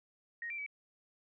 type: tone with pitch steps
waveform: sine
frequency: 1870 / 2354 / 2284 Hz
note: A#6 / D7 / D7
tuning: +5 / +3 / -49 cents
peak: -38 dBFS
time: 0.42-0.663 s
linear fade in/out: 2 ms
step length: 81 ms
effects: none